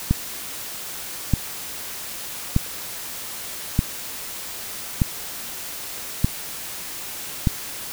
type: click train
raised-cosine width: 5 ms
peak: -4 dBFS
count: 7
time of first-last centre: 0.11-7.472 s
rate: 0.815 Hz
effects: white hiss -33 dBFS RMS until 7.92 s